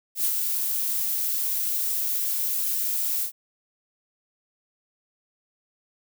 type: noise with ADSR envelope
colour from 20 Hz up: violet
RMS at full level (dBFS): -22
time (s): 0.15-3.32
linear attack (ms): 95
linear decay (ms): 63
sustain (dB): -4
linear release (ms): 92
effects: none